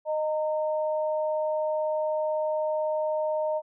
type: tone pair together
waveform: sine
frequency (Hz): 618 / 918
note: D#5 / A#5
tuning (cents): -12 / -27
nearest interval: perfect fifth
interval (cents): 685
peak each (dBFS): -25 / -33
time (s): 0.05-3.62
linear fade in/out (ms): 50
effects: none